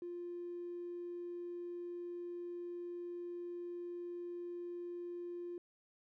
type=tone; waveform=triangle; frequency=349.5 Hz; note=F4; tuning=1 cent sharp; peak=-38 dBFS; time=0.02-5.58 s; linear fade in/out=2 ms; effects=tanh soft clip ceiling -39 dBFS